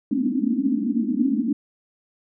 white band-pass noise, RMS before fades -22 dBFS, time 0.11-1.53 s, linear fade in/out 2 ms, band 210 to 300 Hz, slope 96 dB/octave, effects none

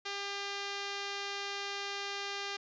5% pulse tone, 400 Hz, G4, 35 cents sharp, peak -25 dBFS, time 0.05-2.57 s, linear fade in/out 10 ms, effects resampled to 16000 Hz

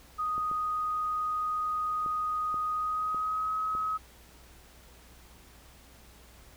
sine tone with pitch glide, 1244.5 to 1274.3 Hz, D#6 to D#6, 0 to +41 cents, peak -28 dBFS, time 0.18-3.98 s, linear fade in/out 20 ms, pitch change +41 cents, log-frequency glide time 2.74-3.55 s
clicks, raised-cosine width 2 ms, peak -31 dBFS, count 6, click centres 0.38 / 0.514 / 2.062 / 2.543 / 3.146 / 3.751 s
effects added 60 Hz sine -56 dBFS peak until 6.56 s + pink hiss -56 dBFS RMS until 6.56 s

